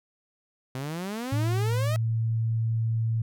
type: exponential sweep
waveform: sawtooth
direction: up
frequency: 126.2 to 650 Hz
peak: -27 dBFS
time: 0.75-1.96 s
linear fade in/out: 0 ms
type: tone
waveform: sine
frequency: 113.1 Hz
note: A2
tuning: 48 cents sharp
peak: -23 dBFS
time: 1.32-3.22 s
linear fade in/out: 5 ms
effects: none